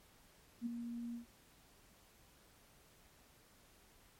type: tone with ADSR envelope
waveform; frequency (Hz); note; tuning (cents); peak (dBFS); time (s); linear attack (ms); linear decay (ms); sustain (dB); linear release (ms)
sine; 236; A#3; +22; -34; 0.61-1.26; 52; 11; -7; 120
effects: pink hiss -66 dBFS RMS until 4.19 s + MP3 64 kbps